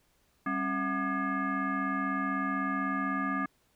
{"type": "tone with frequency modulation", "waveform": "sine", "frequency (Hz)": 740, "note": "F#5", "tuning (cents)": 0, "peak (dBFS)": -28, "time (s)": [0.46, 3.46], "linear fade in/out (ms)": 5, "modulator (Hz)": 468, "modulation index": 2.1, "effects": ["pink hiss -70 dBFS RMS until 3.75 s"]}